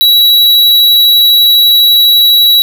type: tone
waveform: square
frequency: 3904 Hz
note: B7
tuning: 21 cents flat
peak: -4 dBFS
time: 0.01-2.62 s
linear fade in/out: 0 ms
effects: none